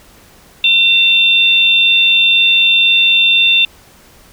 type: tone pair together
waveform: sine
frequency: 2720 / 3578 Hz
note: F7 / A7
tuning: -46 / +28 cents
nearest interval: perfect fourth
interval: 474 cents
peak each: -10 dBFS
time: 0.64-3.65 s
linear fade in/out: 2 ms
effects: pink hiss -44 dBFS RMS until 4.32 s